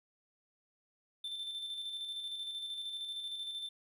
triangle tone with tremolo, 3551 Hz, A7, 15 cents sharp, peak -36 dBFS, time 1.24-3.69 s, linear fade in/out 5 ms, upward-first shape square, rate 13 Hz, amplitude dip 35%, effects none

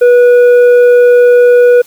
triangle tone with tanh clipping, 487.7 Hz, B4, 22 cents flat, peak -3 dBFS, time 0.01-1.82 s, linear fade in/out 10 ms, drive 10 dB, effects white hiss -41 dBFS RMS until 1.86 s

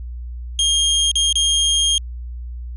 sawtooth tone with dropouts, 3227 Hz, G7, 50 cents sharp, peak -11 dBFS, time 0.59-1.98 s, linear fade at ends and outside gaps 1 ms, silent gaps 1.115-1.155 / 1.327-1.355 s, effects added 60 Hz sine -27 dBFS peak until 2.76 s + resampled to 24000 Hz

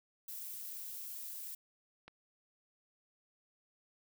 violet noise, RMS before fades -45 dBFS, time 0.28-1.55 s, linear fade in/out 5 ms
click, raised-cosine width 0.3 ms, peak -35 dBFS, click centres 2.08 s
effects none

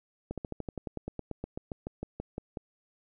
slowing click train, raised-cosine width 2 ms, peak -22 dBFS, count 20, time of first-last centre 0.31-2.572 s, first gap 67 ms, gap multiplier 1.06, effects none

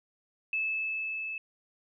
sine tone with level ramp, 2613 Hz, E7, 16 cents flat, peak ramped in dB -27 to -34 dBFS, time 0.53-1.38 s, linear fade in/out 2 ms, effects none

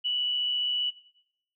sine tone with amplitude modulation, 2953 Hz, F#7, 4 cents flat, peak -23 dBFS, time 0.04-0.91 s, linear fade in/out 20 ms, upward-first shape sine, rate 135 Hz, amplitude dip 40%, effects noise-tail reverb RT60 0.8 s tail -19 dB re dry

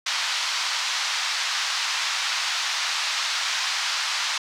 white band-pass noise, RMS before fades -26 dBFS, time 0.06-4.38 s, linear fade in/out 5 ms, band 900 to 5500 Hz, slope 24 dB/octave, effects none

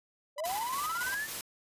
sine linear sweep, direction up, 551 to 1813 Hz, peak -32 dBFS, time 0.36-1.28 s, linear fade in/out 50 ms
sawtooth tone bursts, 997 Hz, B5, 16 cents sharp, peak -34 dBFS, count 14, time 0.38-1.146 s, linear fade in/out 2 ms, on 25 ms, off 32 ms
white noise with tremolo, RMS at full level -38 dBFS, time 0.45-1.41 s, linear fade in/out 2 ms, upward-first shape square, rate 3.6 Hz, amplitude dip 35%
effects resampled to 32000 Hz

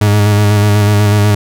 40% pulse tone with vibrato, 103.7 Hz, G#2, 2 cents flat, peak -6 dBFS, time 0.01-1.35 s, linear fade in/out 5 ms, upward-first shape square, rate 8.1 Hz, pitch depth 23 cents each way, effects none

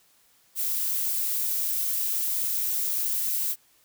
violet noise, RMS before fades -27 dBFS, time 0.55-3.56 s, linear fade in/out 50 ms, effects white hiss -62 dBFS RMS until 3.84 s

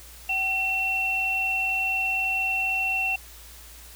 sine tone pair together, 760.7 / 2711 Hz, F#5 / E7, +48 / +48 cents, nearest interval octave + minor seventh, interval 2200 cents, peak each -32 / -23 dBFS, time 0.29-3.16 s, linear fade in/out 5 ms, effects added 58 Hz sine -47 dBFS peak until 3.95 s + white hiss -47 dBFS RMS until 3.95 s

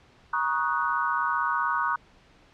sine chord, D# minor seventh, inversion second, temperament equal with one note detuned, 945.9 / 1108.7 / 1244.5 / 1480 Hz, A#5 / C#6 / D#6 / F#6, +25 / 0 / 0 / 0 cents, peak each -29 dBFS, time 0.33-1.96 s, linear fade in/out 5 ms, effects pink hiss -57 dBFS RMS until 2.53 s + low-pass 4000 Hz 12 dB/octave

